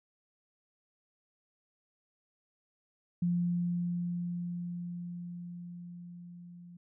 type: tone with level ramp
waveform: sine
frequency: 174.61 Hz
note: F3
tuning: in tune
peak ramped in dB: -26 to -48 dBFS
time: 3.22-6.77 s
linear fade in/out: 5 ms
effects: none